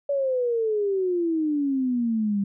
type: exponential sweep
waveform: sine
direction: down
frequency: 573 to 196.1 Hz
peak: -21 dBFS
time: 0.09-2.44 s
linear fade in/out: 5 ms
effects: none